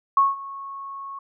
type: tone with ADSR envelope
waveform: sine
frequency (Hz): 1100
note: C#6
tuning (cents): -14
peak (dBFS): -12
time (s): 0.17-1.19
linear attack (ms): 3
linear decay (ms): 180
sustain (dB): -20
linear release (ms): 5
effects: none